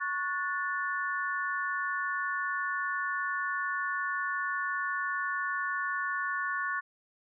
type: chord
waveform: sine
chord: F# minor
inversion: second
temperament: equal with one note detuned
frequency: 1108.7 / 1463 / 1760 Hz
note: C#6 / F#6 / A6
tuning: 0 / -20 / 0 cents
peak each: -34 dBFS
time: 0-6.81 s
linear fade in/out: 20 ms
effects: none